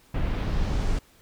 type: noise with low-pass filter sweep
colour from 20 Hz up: brown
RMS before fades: -25 dBFS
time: 0.14-0.99 s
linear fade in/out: 5 ms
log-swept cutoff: 2600 to 8400 Hz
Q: 1.1
effects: pink hiss -58 dBFS RMS until 1.21 s